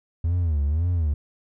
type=tone with vibrato; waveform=triangle; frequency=79.6 Hz; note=D#2; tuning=40 cents sharp; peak=-17 dBFS; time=0.24-1.14 s; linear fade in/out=5 ms; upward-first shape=sine; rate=1.9 Hz; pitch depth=200 cents each way; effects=tanh soft clip ceiling -13 dBFS